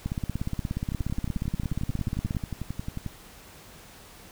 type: two click trains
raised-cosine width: 5 ms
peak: -19 / -16 dBFS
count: 25 / 40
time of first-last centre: 0.92-3.063 / 0.06-2.368 s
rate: 11.2 / 16.9 Hz
effects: pink hiss -49 dBFS RMS until 4.31 s